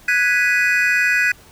triangle chord, G# minor seventh, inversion third, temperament equal, 1480 / 1661.2 / 1975.5 / 2489 Hz, F#6 / G#6 / B6 / D#7, 0 / 0 / 0 / 0 cents, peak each -18 dBFS, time 0.08-1.32 s, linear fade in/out 5 ms, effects pink hiss -47 dBFS RMS until 1.51 s

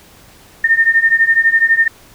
sine beating tone pair, 1811 / 1823 Hz, A6 / A#6, +49 / -39 cents, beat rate 12 Hz, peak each -13 / -11 dBFS, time 0.64-1.88 s, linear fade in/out 5 ms, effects pink hiss -44 dBFS RMS until 2.14 s

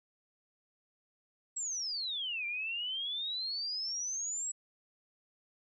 sine exponential two-way sweep, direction down then up, 7820 to 2349 to 7820 Hz, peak -34 dBFS, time 1.56-4.52 s, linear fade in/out 10 ms, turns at 2.46 s, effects none

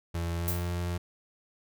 35% pulse tone with pitch glide, 84.8 to 87.44 Hz, E2 to F2, +50 to +3 cents, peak -28 dBFS, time 0.14-0.98 s, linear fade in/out 10 ms, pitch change +53 cents, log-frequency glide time 0.36-0.56 s
violet noise with exponential decay, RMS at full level -29 dBFS, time 0.48-0.73 s, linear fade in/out 0 ms, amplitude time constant 54 ms
effects none

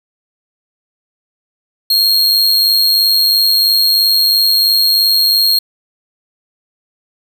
45% pulse tone with amplitude modulation, 4254 Hz, C8, 28 cents sharp, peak -6 dBFS, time 1.9-5.59 s, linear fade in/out 5 ms, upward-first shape sine, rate 103 Hz, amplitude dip 45%, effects none

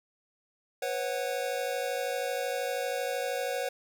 square chord, B suspended second, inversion none, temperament equal with one note detuned, 493.9 / 546.7 / 740 Hz, B4 / C#5 / F#5, 0 / -24 / 0 cents, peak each -35 / -34 / -37 dBFS, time 0.82-3.69 s, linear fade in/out 5 ms, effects none

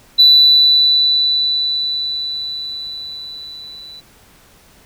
sine tone with level ramp, 3975 Hz, B7, 10 cents sharp, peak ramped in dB -3 to -33 dBFS, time 0.18-4.01 s, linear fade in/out 20 ms, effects tanh soft clip ceiling 0 dBFS + pink hiss -48 dBFS RMS until 4.85 s

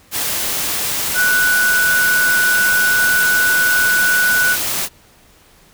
sine tone in noise, 1480 Hz, F#6, in tune, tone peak -12 dBFS, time 1.14-4.57 s, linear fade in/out 50 ms, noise white, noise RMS -20 dBFS, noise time 0.11-4.89 s, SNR +5 dB, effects pink hiss -49 dBFS RMS until 5.73 s

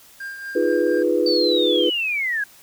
triangle tone with tremolo, 1600 Hz, G6, 35 cents sharp, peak -26 dBFS, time 0.2-1.03 s, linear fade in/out 5 ms, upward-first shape triangle, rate 4.3 Hz, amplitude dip 55%
sine chord, F half-diminished seventh, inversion third, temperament equal, 311.1 / 349.2 / 415.3 / 493.9 Hz, Eb4 / F4 / Ab4 / Cb5, 0 / 0 / 0 / 0 cents, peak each -23 / -21 / -23 / -20 dBFS, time 0.55-1.9 s, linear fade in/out 10 ms
sine linear sweep, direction down, 4606 to 1600 Hz, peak -20 dBFS, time 1.26-2.44 s, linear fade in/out 5 ms
effects tanh soft clip ceiling -4 dBFS + white hiss -49 dBFS RMS until 2.62 s

